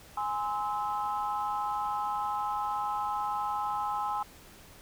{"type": "chord", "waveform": "sine", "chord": "Ab augmented", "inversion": "none", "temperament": "just", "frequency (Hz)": [830.6, 1038.3, 1297.8], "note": ["Ab5", "C6", "E6"], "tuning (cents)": [0, -14, -27], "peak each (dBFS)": [-31, -34, -35], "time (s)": [0.17, 4.23], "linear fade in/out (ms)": 5, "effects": ["tanh soft clip ceiling -21 dBFS", "pink hiss -53 dBFS RMS until 4.81 s"]}